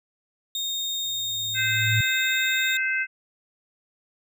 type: tone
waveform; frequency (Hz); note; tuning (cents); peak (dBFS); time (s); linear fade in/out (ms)
35% pulse; 3692; A#7; -17; -24; 0.55-2.77; 2
type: tone with exponential growth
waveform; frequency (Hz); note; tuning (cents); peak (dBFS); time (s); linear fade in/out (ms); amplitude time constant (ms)
sine; 110; A2; 0; -19; 1.04-2.01; 5; 210
type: harmonic tone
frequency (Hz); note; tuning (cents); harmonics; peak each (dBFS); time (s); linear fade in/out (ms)
518; C5; -17; 3 / 4 / 5; -25 / -27 / -29; 1.54-3.07; 50
effects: none